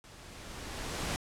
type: noise with level ramp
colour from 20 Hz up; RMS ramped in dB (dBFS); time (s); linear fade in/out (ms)
pink; -53 to -33; 0.04-1.16; 0
effects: low-pass 9000 Hz 12 dB/octave